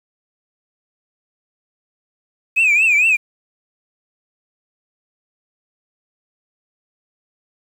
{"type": "tone with vibrato", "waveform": "sine", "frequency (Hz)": 2495, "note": "D#7", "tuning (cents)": 4, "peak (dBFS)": -9, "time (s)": [2.56, 3.17], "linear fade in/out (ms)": 20, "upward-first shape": "triangle", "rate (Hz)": 4.4, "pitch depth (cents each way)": 160, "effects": ["tanh soft clip ceiling -9 dBFS", "7-bit"]}